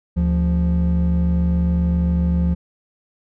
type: tone pair together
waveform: triangle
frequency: 73.96 / 174.5 Hz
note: D2 / F3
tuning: +13 / -1 cents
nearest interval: octave + minor third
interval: 1486 cents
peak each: -15 dBFS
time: 0.16-2.55 s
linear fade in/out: 20 ms
effects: tanh soft clip ceiling -9 dBFS